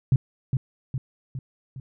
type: tone with echo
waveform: sine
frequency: 130.81 Hz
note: C3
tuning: in tune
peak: -14 dBFS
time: 0.12-0.16 s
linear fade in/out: 2 ms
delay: 410 ms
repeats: 4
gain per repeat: -5 dB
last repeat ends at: 1.8 s
effects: none